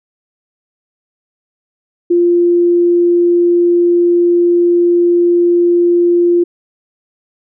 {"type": "tone", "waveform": "sine", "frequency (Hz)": 347.7, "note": "F4", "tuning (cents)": -8, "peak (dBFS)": -7, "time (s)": [2.1, 6.44], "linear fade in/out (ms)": 10, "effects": []}